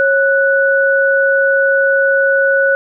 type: tone pair together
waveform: sine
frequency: 547.1 / 1480 Hz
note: C#5 / F#6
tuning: -23 / 0 cents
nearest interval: octave + perfect fourth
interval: 1723 cents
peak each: -12 dBFS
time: 0-2.75 s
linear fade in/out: 0 ms
effects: none